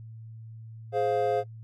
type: chord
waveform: triangle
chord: F minor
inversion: first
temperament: just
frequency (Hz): 419.1 / 523.8 / 698.5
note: Ab4 / C5 / F5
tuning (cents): +16 / +2 / 0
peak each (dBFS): -26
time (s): 0.92-1.44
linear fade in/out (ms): 50
effects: noise-tail reverb RT60 0.1 s tail -20 dB re dry + added 112 Hz sine -41 dBFS peak until 1.63 s